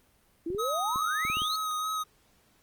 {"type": "exponential sweep", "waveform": "sine", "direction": "up", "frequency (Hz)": [318.5, 4435], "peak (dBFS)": -30, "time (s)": [0.46, 1.56], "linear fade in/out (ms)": 5}
{"type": "clicks", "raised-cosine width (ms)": 3, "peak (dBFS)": -28, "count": 7, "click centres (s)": [0.503, 0.548, 0.959, 1.251, 1.3, 1.37, 1.419]}
{"type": "tone with vibrato", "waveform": "square", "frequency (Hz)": 1261, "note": "D#6", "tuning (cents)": 23, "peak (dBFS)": -30, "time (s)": [0.58, 2.04], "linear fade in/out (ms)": 20, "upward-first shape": "sine", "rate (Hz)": 3.2, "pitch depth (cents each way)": 21}
{"effects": ["pink hiss -65 dBFS RMS until 2.62 s", "Opus 32 kbps"]}